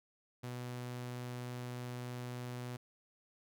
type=tone; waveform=sawtooth; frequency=123.4 Hz; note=B2; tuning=1 cent flat; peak=-37 dBFS; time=0.43-2.77 s; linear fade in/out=10 ms; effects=none